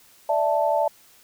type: chord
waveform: sine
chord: D suspended second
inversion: none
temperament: equal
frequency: 587.3 / 659.3 / 880 Hz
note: D5 / E5 / A5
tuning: 0 / 0 / 0 cents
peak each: -23 dBFS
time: 0.29-0.88 s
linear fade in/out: 5 ms
effects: white hiss -54 dBFS RMS until 1.23 s